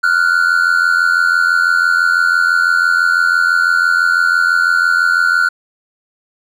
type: tone pair together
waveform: triangle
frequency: 1396.9 / 1482.9 Hz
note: F6 / F#6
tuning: 0 / +3 cents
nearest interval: minor second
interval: 103 cents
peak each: -11 dBFS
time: 0.03-5.49 s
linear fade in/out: 10 ms
effects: none